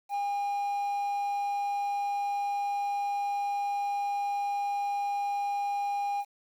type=tone with quantisation; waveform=triangle; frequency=809 Hz; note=G#5; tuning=46 cents flat; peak=-26 dBFS; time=0.09-6.25 s; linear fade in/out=50 ms; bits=9; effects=none